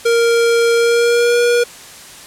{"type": "tone with pitch glide", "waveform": "square", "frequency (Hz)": [466.2, 479], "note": ["A#4", "A#4"], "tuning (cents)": [0, 47], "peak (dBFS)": -11, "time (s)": [0.05, 1.64], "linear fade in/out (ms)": 10, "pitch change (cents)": 47, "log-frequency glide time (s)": [0.76, 1.39], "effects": ["white hiss -36 dBFS RMS until 2.26 s", "low-pass 10000 Hz 12 dB/octave"]}